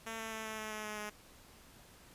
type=tone with pitch steps; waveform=5% pulse; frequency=225.1 / 222.9 / 220.7 / 218.6 / 216.4 / 214.3 / 212.2 / 210.1 Hz; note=A3 / A3 / A3 / A3 / A3 / A3 / G#3 / G#3; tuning=+40 / +23 / +5 / -11 / -29 / -45 / +38 / +20 cents; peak=-29 dBFS; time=0.06-1.1 s; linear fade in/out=10 ms; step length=130 ms; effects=pink hiss -59 dBFS RMS until 2.14 s + resampled to 32000 Hz